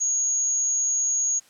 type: tone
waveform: sine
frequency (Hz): 6645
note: G#8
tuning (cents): 0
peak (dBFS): -20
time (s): 0-1.4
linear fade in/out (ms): 20
effects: white hiss -56 dBFS RMS until 1.49 s + low-pass 10000 Hz 12 dB/octave